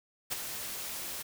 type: noise with ADSR envelope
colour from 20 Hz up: white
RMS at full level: -31 dBFS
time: 0.3-1.23 s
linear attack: 25 ms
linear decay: 15 ms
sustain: -8 dB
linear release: 16 ms
effects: none